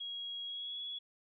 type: tone with pitch glide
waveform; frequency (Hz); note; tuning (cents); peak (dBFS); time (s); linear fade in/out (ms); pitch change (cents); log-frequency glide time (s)
sine; 3300 to 3371; G#7 to G#7; -12 to +25; -39; 0-0.99; 10; +37; 0.46-0.79
effects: none